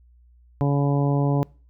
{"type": "harmonic tone", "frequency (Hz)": 141.7, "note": "C#3", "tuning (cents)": 38, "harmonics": [1, 2, 3, 4, 5, 6, 7], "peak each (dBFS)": [-19, -25, -29, -31, -33, -35, -36], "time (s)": [0.61, 1.43], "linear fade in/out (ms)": 0, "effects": ["noise-tail reverb RT60 0.4 s tail -25 dB re dry", "added 60 Hz sine -51 dBFS peak until 1.69 s"]}